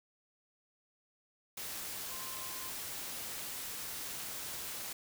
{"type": "tone in noise", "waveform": "sine", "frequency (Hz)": 1046.5, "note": "C6", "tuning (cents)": 0, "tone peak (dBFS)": -50, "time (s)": [2.11, 2.7], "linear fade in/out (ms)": 5, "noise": "white", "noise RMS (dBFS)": -42, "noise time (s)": [1.57, 4.93], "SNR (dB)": -11, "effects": []}